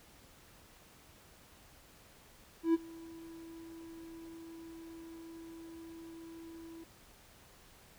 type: tone with ADSR envelope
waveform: triangle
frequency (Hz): 329.6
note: E4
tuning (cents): 0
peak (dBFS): -21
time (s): 2.63-6.84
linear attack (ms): 110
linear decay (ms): 27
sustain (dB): -24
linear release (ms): 5
effects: pink hiss -60 dBFS RMS until 7.98 s